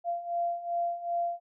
sine beating tone pair, 688 / 690.6 Hz, F5 / F5, -26 / -20 cents, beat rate 2.6 Hz, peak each -34 / -30 dBFS, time 0.04-1.4 s, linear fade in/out 50 ms, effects none

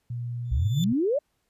sine tone with pitch glide, 120 to 123.66 Hz, B2 to B2, -49 to +3 cents, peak -29 dBFS, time 0.1-0.93 s, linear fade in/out 5 ms, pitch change +52 cents, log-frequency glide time 0.4-0.8 s
35% pulse tone with exponential growth, 3520 Hz, A7, in tune, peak -29 dBFS, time 0.45-0.84 s, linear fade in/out 0 ms, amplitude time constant 83 ms
sine exponential sweep, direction up, 58.8 to 618 Hz, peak -21 dBFS, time 0.51-1.19 s, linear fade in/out 10 ms
effects pink hiss -74 dBFS RMS until 1.49 s + resampled to 32000 Hz

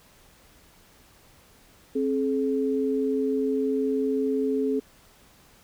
sine tone pair together, 266.5 / 427 Hz, C4 / G#4, +32 / +48 cents, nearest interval minor sixth, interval 816 cents, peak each -25 dBFS, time 1.95-4.8 s, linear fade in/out 10 ms, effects pink hiss -56 dBFS RMS until 5.63 s

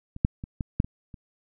clicks, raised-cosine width 5 ms, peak -25 / -7 / -22 / -16 / -7 / -25 / -29 dBFS, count 7, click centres 0.164 / 0.249 / 0.439 / 0.608 / 0.801 / 0.845 / 1.142 s, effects none

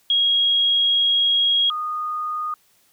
sine tone pair in turn, 3288 / 1231.6 Hz, G#7 / D#6, -18 / -18 cents, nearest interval octave + perfect fourth, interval 1700 cents, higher first, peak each -15 / -23 dBFS, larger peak first, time 0.1-1.7 / 1.7-2.54 s, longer first, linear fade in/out 2 ms, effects white hiss -60 dBFS RMS until 2.92 s

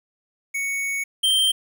square tone pair in turn, 2223 / 3144 Hz, C#7 / G7, +4 / +4 cents, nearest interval tritone, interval 600 cents, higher second, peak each -24 / -17 dBFS, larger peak second, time 0.54-1.04 / 1.23-1.52 s, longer first, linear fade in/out 10 ms, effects 9-bit

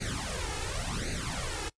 pink noise with flanger, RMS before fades -34 dBFS, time 0-1.7 s, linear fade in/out 20 ms, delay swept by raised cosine 0.46 to 2.36 ms, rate 0.91 Hz, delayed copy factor +0.9, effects noise-tail reverb RT60 0.1 s tail -21 dB re dry + resampled to 22050 Hz

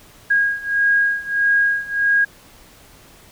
sine beating tone pair, 1635 / 1636.6 Hz, G#6 / G#6, -28 / -26 cents, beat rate 1.6 Hz, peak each -19 / -17 dBFS, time 0.3-2.25 s, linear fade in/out 10 ms, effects pink hiss -47 dBFS RMS until 3.31 s

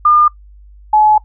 sine tone pair in turn, 1207 / 853.5 Hz, D6 / G#5, +47 / +47 cents, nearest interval tritone, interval 600 cents, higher first, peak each -6 dBFS, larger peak neither, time 0.05-0.28 / 0.93-1.18 s, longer second, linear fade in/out 5 ms, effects noise-tail reverb RT60 0.1 s tail -20 dB re dry + added 50 Hz sine -37 dBFS peak until 1.24 s

